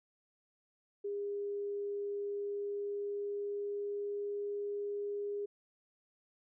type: tone with pitch glide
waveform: sine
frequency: 405.7 to 408.3 Hz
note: G#4 to G#4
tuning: -41 to -29 cents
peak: -35 dBFS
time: 1.04-5.46 s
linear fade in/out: 10 ms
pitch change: +12 cents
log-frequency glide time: 2.17-4.45 s
effects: none